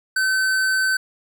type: tone with hard clipping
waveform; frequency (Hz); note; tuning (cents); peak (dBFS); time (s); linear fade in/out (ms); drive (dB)
sine; 1531; G6; -41; -19; 0.16-0.97; 5; 15
effects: none